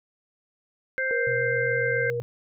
harmonic tone, 523.3 Hz, C5, in tune, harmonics 1 / 3 / 4, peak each -30 / -26 / -30 dBFS, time 0.98-2.1 s, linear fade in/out 0 ms
sine tone, 475.5 Hz, A#4, 34 cents sharp, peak -26 dBFS, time 1.11-2.2 s, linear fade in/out 0 ms
sine tone with vibrato, 123.47 Hz, B2, in tune, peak -33 dBFS, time 1.27-2.22 s, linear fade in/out 0 ms, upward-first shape sine, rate 8.5 Hz, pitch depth 44 cents each way
effects none

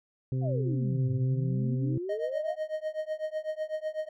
harmonic tone, 130 Hz, C3, 11 cents flat, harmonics 1 / 2 / 3 / 4, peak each -27 / -38 / -41 / -48 dBFS, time 0.32-1.98 s, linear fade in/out 2 ms
sine exponential two-way sweep, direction down then up, 740 to 103.83 to 740 Hz, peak -32 dBFS, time 0.41-2.56 s, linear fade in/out 50 ms, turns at 1.11 s
triangle tone with tremolo, 622.3 Hz, D#5, in tune, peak -25 dBFS, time 2.09-4.09 s, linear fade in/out 5 ms, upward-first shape triangle, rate 8 Hz, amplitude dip 100%
effects none

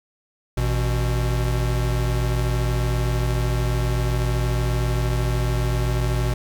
square tone pair together, 54.25 / 122.2 Hz, A1 / B2, -24 / -18 cents, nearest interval octave + major second, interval 1406 cents, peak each -23 dBFS, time 0.57-6.34 s, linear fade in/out 5 ms, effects 9-bit

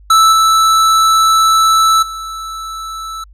square tone with level steps, 1316 Hz, E6, 3 cents flat, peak -6 / -8 / -23 dBFS, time 0.1-3.24 s, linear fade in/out 5 ms, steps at 0.32 / 2.02 s, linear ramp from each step 10 ms, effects added 50 Hz sine -38 dBFS peak until 3.33 s + low-pass 11000 Hz 12 dB/octave

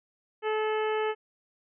harmonic tone with a mistuned harmonic, 432.1 Hz, A4, 31 cents flat, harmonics 1 / 2 / 3 / 4 / 5 / 6 / 7, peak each -27 / -33 / -37 / -39 / -41 / -43 / -44 dBFS, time 0.42-1.15 s, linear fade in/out 50 ms, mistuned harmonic 6, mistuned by +21 cents, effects none

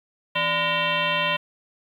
sine tone with frequency modulation, 1864.7 Hz, A#6, in tune, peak -20 dBFS, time 0.35-1.37 s, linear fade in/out 10 ms, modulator 425 Hz, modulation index 3.3, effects 9-bit

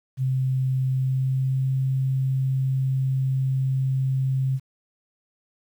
sine tone with pitch glide, 130.81 to 132.56 Hz, C3 to C3, 0 to +23 cents, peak -20 dBFS, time 0.17-4.6 s, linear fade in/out 50 ms, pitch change +23 cents, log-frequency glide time 0.9-1.7 s, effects 9-bit

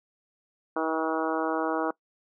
harmonic tone, 160 Hz, D#3, 49 cents sharp, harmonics 2 / 3 / 4 / 5 / 6 / 7 / 8 / 9, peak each -30 / -32 / -33 / -34 / -35 / -35 / -36 / -37 dBFS, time 0.76-1.91 s, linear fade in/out 5 ms, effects noise-tail reverb RT60 0.1 s tail -22 dB re dry

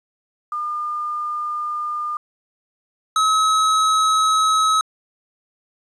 sine / square tone pair in turn, 1208 / 1282.6 Hz, D6 / E6, +48 / -48 cents, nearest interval minor second, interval 104 cents, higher second, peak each -22 / -15 dBFS, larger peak second, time 0.52-2.17 / 3.16-4.81 s, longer neither, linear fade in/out 2 ms, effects resampled to 24000 Hz + 9-bit

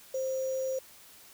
sine tone with sample-and-hold, 526 Hz, C5, 9 cents sharp, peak -29 dBFS, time 0.14-0.79 s, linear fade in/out 5 ms, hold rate 6300 Hz, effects white hiss -54 dBFS RMS until 1.33 s

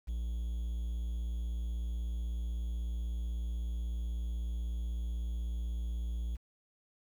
triangle tone with quantisation, 58.1 Hz, A#1, 5 cents flat, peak -31 dBFS, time 0.07-6.37 s, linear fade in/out 20 ms, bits 10, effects none

